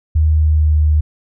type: tone with pitch glide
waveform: sine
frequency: 77.78 to 76.18 Hz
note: D#2 to D#2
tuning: 0 to -36 cents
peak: -9 dBFS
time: 0.15-1.01 s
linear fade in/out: 10 ms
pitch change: -36 cents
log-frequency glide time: 0.28-0.83 s
effects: none